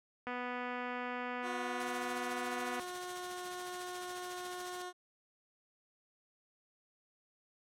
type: click train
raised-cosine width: 0.5 ms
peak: -26 dBFS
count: 625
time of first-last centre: 0.27-2.796 s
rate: 247 Hz
type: tone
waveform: 15% pulse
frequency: 360.7 Hz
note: F#4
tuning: 44 cents flat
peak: -35 dBFS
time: 1.42-4.93 s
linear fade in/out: 50 ms
type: noise with tremolo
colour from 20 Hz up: white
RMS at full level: -46 dBFS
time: 1.8-4.82 s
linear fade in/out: 0 ms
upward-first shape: triangle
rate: 14 Hz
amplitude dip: 75%
effects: high-pass 60 Hz 12 dB/octave + low-pass 10000 Hz 12 dB/octave